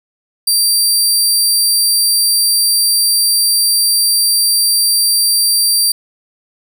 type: tone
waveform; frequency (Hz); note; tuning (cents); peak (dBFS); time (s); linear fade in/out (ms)
20% pulse; 4700; D8; +1; -4; 0.47-5.92; 5
effects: none